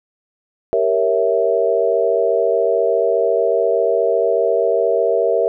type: chord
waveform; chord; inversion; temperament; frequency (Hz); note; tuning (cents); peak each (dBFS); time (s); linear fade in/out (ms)
sine; G diminished seventh; none; equal; 392 / 466.2 / 554.4 / 659.3; G4 / Bb4 / Db5 / Fb5; 0 / 0 / 0 / 0; -21 / -17 / -21 / -18; 0.73-5.48; 0
effects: none